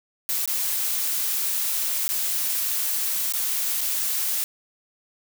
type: noise with dropouts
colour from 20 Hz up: blue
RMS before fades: -25 dBFS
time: 0.29-4.44 s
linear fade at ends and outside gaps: 0 ms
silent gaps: 0.457-0.476 / 2.08-2.09 / 3.323-3.337 / 3.808-3.813 s
effects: none